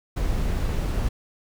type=noise; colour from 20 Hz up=brown; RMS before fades=-24 dBFS; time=0.16-1.09 s; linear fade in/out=10 ms; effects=none